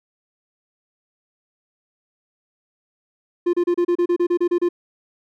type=tone bursts; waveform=triangle; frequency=350 Hz; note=F4; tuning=4 cents sharp; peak=-13 dBFS; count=12; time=3.46-4.689 s; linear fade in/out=10 ms; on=74 ms; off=31 ms; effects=none